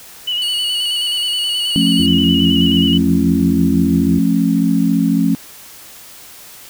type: tone with vibrato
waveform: sine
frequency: 2933 Hz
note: F#7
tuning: 16 cents flat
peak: -16 dBFS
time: 0.27-2.98 s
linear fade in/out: 10 ms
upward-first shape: square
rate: 9.4 Hz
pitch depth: 30 cents each way
type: tone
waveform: 30% pulse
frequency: 4433 Hz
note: C#8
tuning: 1 cent flat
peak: -22 dBFS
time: 0.42-2.06 s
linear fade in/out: 0 ms
type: chord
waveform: sine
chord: F augmented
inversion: none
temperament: just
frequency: 174.61 / 218.3 / 272.8 Hz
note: F3 / A3 / C#4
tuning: 0 / -13 / -28 cents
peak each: -16 / -16 / -15 dBFS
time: 1.76-5.35 s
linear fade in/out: 0 ms
type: harmonic tone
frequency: 84.3 Hz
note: E2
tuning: 39 cents sharp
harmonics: 1 / 2 / 4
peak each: -23 / -23 / -23 dBFS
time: 1.99-4.19 s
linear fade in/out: 5 ms
effects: white hiss -38 dBFS RMS until 6.69 s